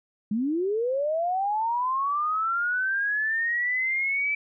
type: linear sweep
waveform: sine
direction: up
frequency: 200.2 to 2322 Hz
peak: -23 dBFS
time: 0.31-4.35 s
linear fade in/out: 5 ms
effects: none